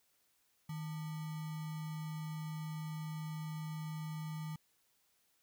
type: tone with sample-and-hold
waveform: sine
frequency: 156.4 Hz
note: D#3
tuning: 9 cents sharp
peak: -39 dBFS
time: 0.69-4.56 s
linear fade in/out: 5 ms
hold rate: 1050 Hz
effects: white hiss -75 dBFS RMS until 5.42 s